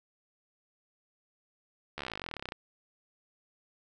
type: slowing click train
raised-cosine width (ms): 0.3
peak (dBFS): -21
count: 26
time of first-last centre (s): 1.98-2.521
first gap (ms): 13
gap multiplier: 1.04
effects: none